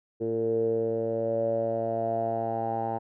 10% pulse tone with low-pass filter sweep, 113.6 Hz, A#2, 44 cents flat, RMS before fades -28 dBFS, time 0.2-2.99 s, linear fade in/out 20 ms, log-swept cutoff 410 to 850 Hz, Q 7.9, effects none

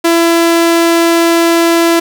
sawtooth tone, 335.6 Hz, E4, 31 cents sharp, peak -3 dBFS, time 0.04-2 s, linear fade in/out 10 ms, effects none

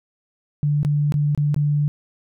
sine tone with dropouts, 146.83 Hz, D3, in tune, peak -16 dBFS, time 0.63-1.88 s, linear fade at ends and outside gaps 0 ms, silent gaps 0.831-0.849 / 1.122-1.141 / 1.349-1.376 / 1.544-1.563 s, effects none

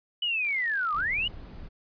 sine linear two-way sweep, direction down then up, 2988 to 1146 to 2988 Hz, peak -25 dBFS, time 0.22-1.28 s, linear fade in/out 5 ms, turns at 0.95 s
click train, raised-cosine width 0.2 ms, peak -32 dBFS, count 30, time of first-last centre 0.45-1.003 s, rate 52.4 Hz
brown noise, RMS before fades -42 dBFS, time 0.93-1.69 s, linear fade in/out 20 ms
effects resampled to 11025 Hz

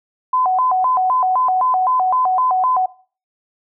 sine tone with vibrato, 870 Hz, A5, 20 cents flat, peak -13 dBFS, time 0.33-2.86 s, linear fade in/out 5 ms, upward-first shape square, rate 3.9 Hz, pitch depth 270 cents each way, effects noise-tail reverb RT60 0.4 s tail -18 dB re dry

